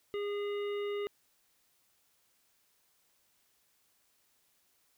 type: harmonic tone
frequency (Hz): 409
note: G#4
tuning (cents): -26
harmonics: 1 / 3 / 5 / 7 / 9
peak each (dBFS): -33 / -47 / -48 / -50 / -57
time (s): 0.14-1.07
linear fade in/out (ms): 0
effects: white hiss -72 dBFS RMS until 4.97 s